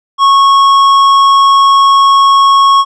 triangle tone with tanh clipping, 1100 Hz, C#6, 14 cents flat, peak -5 dBFS, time 0.18-2.85 s, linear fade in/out 50 ms, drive 14 dB, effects none

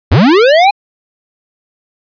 square linear sweep, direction up, 63.7 to 830.6 Hz, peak -5 dBFS, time 0.11-0.71 s, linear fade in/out 10 ms, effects resampled to 11025 Hz

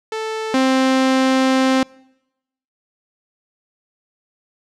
sawtooth tone pair in turn, 440 / 262.6 Hz, A4 / C4, 0 / +6 cents, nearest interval major sixth, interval 894 cents, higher first, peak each -18 / -9 dBFS, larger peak second, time 0.12-0.54 / 0.54-1.83 s, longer second, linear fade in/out 2 ms, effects noise-tail reverb RT60 0.9 s tail -26 dB re dry + low-pass 6000 Hz 12 dB/octave

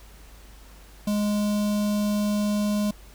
square tone with notch filter, 207.7 Hz, G#3, in tune, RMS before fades -24 dBFS, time 1.07-2.91 s, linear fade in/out 5 ms, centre 1800 Hz, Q 0.8, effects added 50 Hz sine -46 dBFS peak until 3.14 s + pink hiss -52 dBFS RMS until 3.14 s

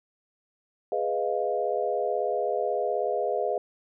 sine chord, F half-diminished seventh, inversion first, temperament equal, 415.3 / 493.9 / 622.3 / 698.5 Hz, Ab4 / Cb5 / Eb5 / F5, 0 / 0 / 0 / 0 cents, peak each -30 dBFS, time 0.92-3.58 s, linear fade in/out 2 ms, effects none

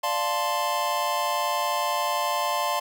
square chord, D minor seventh, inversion none, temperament equal, 587.3 / 698.5 / 880 / 1046.5 Hz, D5 / F5 / A5 / C6, 0 / 0 / 0 / 0 cents, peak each -32 / -31 / -30 / -28 dBFS, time 0.03-2.8 s, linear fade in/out 10 ms, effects none

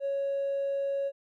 sine tone with hard clipping, 554.4 Hz, C#5, in tune, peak -28 dBFS, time 0-1.12 s, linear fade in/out 50 ms, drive 1 dB, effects none

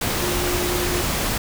sine tone in noise, 355.6 Hz, F4, 31 cents sharp, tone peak -25 dBFS, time 0.21-1.02 s, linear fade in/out 5 ms, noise pink, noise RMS -23 dBFS, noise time 0.01-1.38 s, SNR -5 dB, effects none

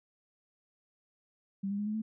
sine tone with pitch steps, 196 / 201.5 / 207.2 / 213 / 219 Hz, G3 / G3 / G#3 / G#3 / A3, 0 / +48 / -4 / +44 / -8 cents, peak -31 dBFS, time 1.63-2.02 s, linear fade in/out 10 ms, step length 78 ms, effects none

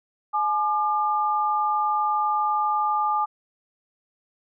sine tone pair together, 847.8 / 1200 Hz, G#5 / D6, +35 / +37 cents, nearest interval tritone, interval 602 cents, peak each -23 dBFS, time 0.33-3.26 s, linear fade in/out 20 ms, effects none

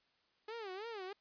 sawtooth tone with vibrato, 415.3 Hz, G#4, in tune, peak -39 dBFS, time 0.48-1.13 s, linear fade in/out 5 ms, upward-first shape sine, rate 3.1 Hz, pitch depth 210 cents each way, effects white hiss -75 dBFS RMS until 1.2 s + resampled to 11025 Hz

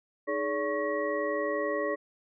sine tone cluster, 309.6 / 421.1 / 572 / 1105 / 1908 Hz, D#4 / G#4 / D5 / C#6 / A#6, -9 / +24 / -46 / -6 / +40 cents, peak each -36 / -33 / -31 / -36 / -36 dBFS, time 0.27-1.96 s, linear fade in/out 20 ms, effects none

